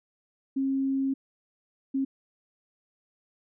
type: tone bursts at uneven times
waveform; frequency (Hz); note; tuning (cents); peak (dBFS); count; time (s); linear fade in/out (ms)
sine; 270; C#4; -45; -24; 2; 0.56-1.14 / 1.94-2.05; 10
effects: none

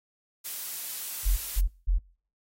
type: noise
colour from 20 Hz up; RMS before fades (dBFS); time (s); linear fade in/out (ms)
blue; -35; 0.44-1.61; 20
type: tone bursts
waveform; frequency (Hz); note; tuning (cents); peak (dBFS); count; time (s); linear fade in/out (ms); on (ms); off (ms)
sine; 43.42; F1; -9; -20; 3; 1.25-1.99; 20; 120; 190
effects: noise-tail reverb RT60 0.5 s tail -25 dB re dry + AAC 48 kbps

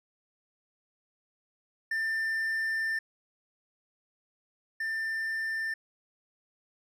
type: tone pair in turn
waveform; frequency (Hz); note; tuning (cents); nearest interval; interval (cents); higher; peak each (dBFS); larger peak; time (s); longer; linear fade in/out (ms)
triangle; 1789 / 1789; A6 / A6; +28 / +28; unison; 0; neither; -26 / -28; first; 1.91-2.99 / 4.8-5.74; first; 5
effects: none

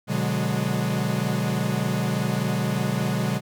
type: chord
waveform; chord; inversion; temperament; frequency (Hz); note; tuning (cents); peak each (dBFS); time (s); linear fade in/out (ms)
45% pulse; G# half-diminished seventh; first; equal with one note detuned; 123.47 / 146.83 / 182.56 / 207.7; B2 / D3 / F#3 / G#3; 0 / 0 / -23 / 0; -28; 0.07-3.41; 50
effects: none

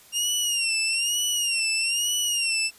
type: tone with vibrato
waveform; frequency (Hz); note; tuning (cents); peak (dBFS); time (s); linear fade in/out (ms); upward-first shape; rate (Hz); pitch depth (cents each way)
20% pulse; 2794; F7; 0; -17; 0.12-2.71; 50; sine; 1.1; 98
effects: white hiss -52 dBFS RMS until 2.78 s + resampled to 32000 Hz

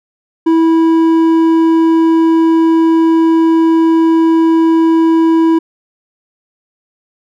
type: tone with hard clipping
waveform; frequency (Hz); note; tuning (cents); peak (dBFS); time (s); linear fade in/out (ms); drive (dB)
sine; 326.7; E4; -15; -8; 0.46-5.59; 10; 6
effects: none

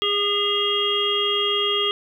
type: harmonic tone with a mistuned harmonic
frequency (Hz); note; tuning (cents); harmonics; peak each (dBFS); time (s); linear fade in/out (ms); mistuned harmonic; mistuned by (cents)
408.3; G#4; -29; 1 / 3 / 5 / 7 / 8; -25 / -27 / -33 / -26 / -22; 0.02-1.91; 0; 7; -17
effects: 9-bit

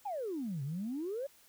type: exponential two-way sweep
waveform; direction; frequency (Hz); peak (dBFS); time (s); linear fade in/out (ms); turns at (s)
sine; down then up; 868 to 130.81 to 580; -34; 0.05-1.27; 10; 0.63
effects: tanh soft clip ceiling -30 dBFS + white hiss -63 dBFS RMS until 1.48 s

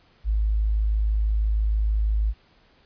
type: tone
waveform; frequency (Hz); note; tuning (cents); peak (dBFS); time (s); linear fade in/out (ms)
sine; 53.1; G#1; +39; -19; 0.24-2.34; 50
effects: pink hiss -59 dBFS RMS until 2.85 s + resampled to 11025 Hz

